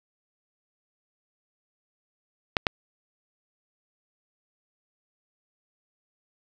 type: clicks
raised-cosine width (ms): 0.3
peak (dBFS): -5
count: 2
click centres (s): 2.568 / 2.668
effects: none